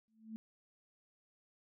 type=tone with exponential growth; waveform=sine; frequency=220.8 Hz; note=A3; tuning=6 cents sharp; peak=-39 dBFS; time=0.08-0.36 s; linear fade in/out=0 ms; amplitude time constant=60 ms; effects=none